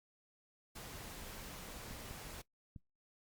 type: noise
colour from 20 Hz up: pink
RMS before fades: -49 dBFS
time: 0.75-2.42 s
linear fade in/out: 10 ms
type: clicks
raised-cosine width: 5 ms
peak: -37 dBFS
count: 3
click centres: 1.91 / 2.111 / 2.762 s
effects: noise-tail reverb RT60 0.1 s tail -20 dB re dry + Opus 48 kbps